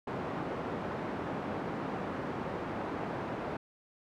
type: band-pass noise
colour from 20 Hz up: pink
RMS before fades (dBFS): -37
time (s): 0.07-3.57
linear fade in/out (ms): 5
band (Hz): 160 to 1200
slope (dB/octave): 12
effects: none